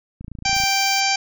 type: click train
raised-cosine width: 5 ms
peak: -22 dBFS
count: 13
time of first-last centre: 0.21-0.637 s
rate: 28.1 Hz
type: harmonic tone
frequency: 784 Hz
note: G5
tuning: in tune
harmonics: 1 / 2 / 3 / 4 / 5 / 6 / 7 / 8 / 9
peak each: -22 / -29 / -22 / -29 / -34 / -24 / -28 / -28 / -32 dBFS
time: 0.45-1.16 s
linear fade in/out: 5 ms
type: noise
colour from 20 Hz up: violet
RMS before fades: -35 dBFS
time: 0.54-1.01 s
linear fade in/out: 20 ms
effects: none